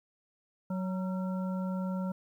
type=harmonic tone with a mistuned harmonic; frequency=186.2 Hz; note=F#3; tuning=11 cents sharp; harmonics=1 / 3 / 5 / 7; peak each=-31 / -41 / -45 / -48 dBFS; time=0.7-2.12 s; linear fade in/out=5 ms; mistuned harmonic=7; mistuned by=+74 cents; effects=11-bit